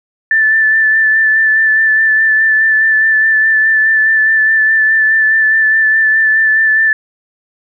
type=tone with vibrato; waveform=sine; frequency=1760 Hz; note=A6; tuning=in tune; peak=-7 dBFS; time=0.31-6.93 s; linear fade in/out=2 ms; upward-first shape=sine; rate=4.8 Hz; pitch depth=20 cents each way; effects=none